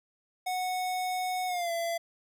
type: tone with pitch glide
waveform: square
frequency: 736 to 674.9 Hz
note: F#5 to E5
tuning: -9 to +41 cents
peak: -30 dBFS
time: 0.46-1.98 s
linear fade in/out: 10 ms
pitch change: -150 cents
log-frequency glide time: 1.47-1.71 s
effects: none